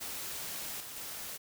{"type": "noise with level steps", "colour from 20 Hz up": "white", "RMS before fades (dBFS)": [-40, -45, -42], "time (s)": [0, 1.38], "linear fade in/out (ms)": 20, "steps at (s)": [0.8, 0.96], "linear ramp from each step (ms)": 5, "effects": []}